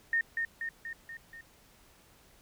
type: tone with echo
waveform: sine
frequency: 1835 Hz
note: A#6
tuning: 28 cents flat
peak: -25 dBFS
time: 0.13-0.21 s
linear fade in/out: 2 ms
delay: 240 ms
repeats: 5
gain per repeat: -4 dB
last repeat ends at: 1.41 s
effects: pink hiss -61 dBFS RMS until 2.41 s